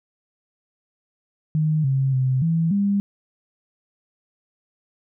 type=tone with pitch steps; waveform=sine; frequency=155 / 134.5 / 130.1 / 164.5 / 200.6 Hz; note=D#3 / C3 / C3 / E3 / G3; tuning=-6 / +48 / -9 / -3 / +40 cents; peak=-17 dBFS; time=1.55-3 s; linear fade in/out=0 ms; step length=290 ms; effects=none